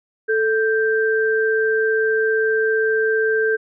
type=tone pair together; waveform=sine; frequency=440 / 1571.2 Hz; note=A4 / G6; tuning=0 / +4 cents; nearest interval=octave + minor seventh; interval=2204 cents; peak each=-17 / -20 dBFS; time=0.28-3.57 s; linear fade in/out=20 ms; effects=none